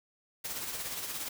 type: noise with tremolo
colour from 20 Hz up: white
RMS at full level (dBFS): -36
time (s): 0.44-1.29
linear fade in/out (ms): 10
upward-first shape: sine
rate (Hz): 17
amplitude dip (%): 45
effects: none